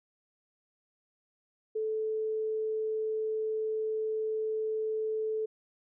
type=tone; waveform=sine; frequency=436.4 Hz; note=A4; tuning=14 cents flat; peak=-29 dBFS; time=1.75-5.46 s; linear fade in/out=10 ms; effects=none